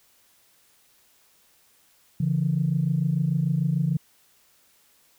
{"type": "tone pair together", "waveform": "sine", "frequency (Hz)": [141.35, 168.1], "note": ["C#3", "E3"], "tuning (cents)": [34, 34], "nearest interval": "minor third", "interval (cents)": 300, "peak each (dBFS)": -23, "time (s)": [2.2, 3.97], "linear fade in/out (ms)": 5, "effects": ["tanh soft clip ceiling -13 dBFS", "white hiss -61 dBFS RMS until 5.18 s"]}